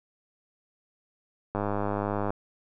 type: click train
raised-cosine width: 1 ms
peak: -15 dBFS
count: 78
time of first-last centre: 1.55-2.305 s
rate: 102 Hz
effects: none